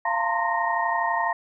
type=tone cluster; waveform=sine; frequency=690 / 895 / 927 / 1049 / 1856 Hz; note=F5 / A5 / A#5 / C6 / A#6; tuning=-21 / +29 / -10 / +4 / -8 cents; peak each=-28 dBFS; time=0.05-1.33 s; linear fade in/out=5 ms; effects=none